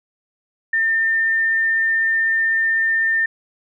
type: tone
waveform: sine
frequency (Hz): 1804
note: A6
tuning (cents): +43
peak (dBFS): -15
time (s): 0.73-3.26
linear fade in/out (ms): 5
effects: none